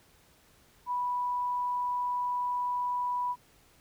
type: tone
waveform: sine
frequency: 984 Hz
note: B5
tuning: 7 cents flat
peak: -28 dBFS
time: 0.86-3.36 s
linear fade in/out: 50 ms
effects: pink hiss -62 dBFS RMS until 3.8 s